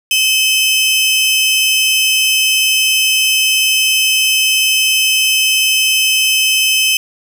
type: tone pair together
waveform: sawtooth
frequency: 2583 / 3072 Hz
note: E7 / G7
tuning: -36 / -36 cents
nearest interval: minor third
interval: 300 cents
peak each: -10 dBFS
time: 0.11-6.97 s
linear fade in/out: 2 ms
effects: none